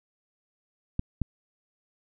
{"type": "clicks", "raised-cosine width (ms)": 5, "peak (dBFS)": -14, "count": 2, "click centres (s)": [0.994, 1.217], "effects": []}